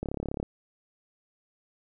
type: click train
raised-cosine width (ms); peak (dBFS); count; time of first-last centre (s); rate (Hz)
2; -18; 15; 0.03-0.429; 35.1
effects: none